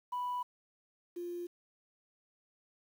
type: tone pair in turn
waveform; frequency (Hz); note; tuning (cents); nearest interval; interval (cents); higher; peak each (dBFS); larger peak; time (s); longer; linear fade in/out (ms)
sine; 987 / 349; B5 / F4; -1 / -1; octave + tritone; 1800; first; -32 / -37; first; 0.12-0.43 / 1.16-1.47; neither; 10
effects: tanh soft clip ceiling -31 dBFS + 10-bit